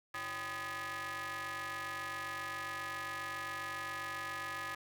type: ring-modulated tone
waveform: sawtooth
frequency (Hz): 229.8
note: A#3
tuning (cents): -25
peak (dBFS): -32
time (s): 0.14-4.75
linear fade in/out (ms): 5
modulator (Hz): 1470
effects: none